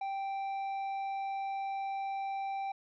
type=tone with tanh clipping; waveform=sine; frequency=783 Hz; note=G5; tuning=2 cents flat; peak=-35 dBFS; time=0.01-2.72 s; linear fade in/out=5 ms; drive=7 dB; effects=none